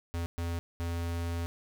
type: tone bursts at uneven times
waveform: square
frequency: 84.9 Hz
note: F2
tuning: 48 cents flat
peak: -32 dBFS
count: 3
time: 0.14-0.26 / 0.38-0.59 / 0.8-1.46 s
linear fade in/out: 0 ms
effects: none